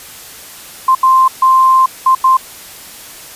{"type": "tone bursts at uneven times", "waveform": "sine", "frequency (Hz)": 1046.5, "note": "C6", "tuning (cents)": 0, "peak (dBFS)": -5, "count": 5, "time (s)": [[0.88, 0.95], [1.03, 1.28], [1.42, 1.86], [2.06, 2.15], [2.24, 2.37]], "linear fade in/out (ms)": 5, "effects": ["white hiss -33 dBFS RMS until 3.35 s", "resampled to 32000 Hz"]}